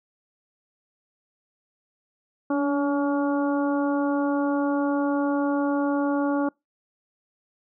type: harmonic tone with a mistuned harmonic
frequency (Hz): 282.9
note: C#4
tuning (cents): +35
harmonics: 1 / 2 / 3 / 4 / 5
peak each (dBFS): -22 / -28 / -32 / -34 / -36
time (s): 2.5-6.49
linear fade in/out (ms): 5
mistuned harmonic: 1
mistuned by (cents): +23
effects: noise-tail reverb RT60 0.2 s tail -26 dB re dry